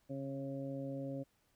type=harmonic tone with a mistuned harmonic; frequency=136.7 Hz; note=C#3; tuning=24 cents flat; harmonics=1 / 2 / 3 / 4 / 5; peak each=-44 / -42 / -54 / -44 / -58 dBFS; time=0.09-1.24 s; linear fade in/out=20 ms; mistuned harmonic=1; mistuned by=+21 cents; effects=pink hiss -75 dBFS RMS until 1.55 s